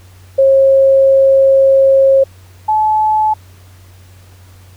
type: tone pair in turn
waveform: sine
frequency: 540 / 861.7 Hz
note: C#5 / A5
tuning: -45 / -36 cents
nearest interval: minor sixth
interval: 809 cents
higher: second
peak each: -5 / -9 dBFS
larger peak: first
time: 0.38-2.24 / 2.68-3.34 s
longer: first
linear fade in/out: 10 ms
effects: added 92 Hz sine -38 dBFS peak until 4.76 s + pink hiss -47 dBFS RMS until 4.76 s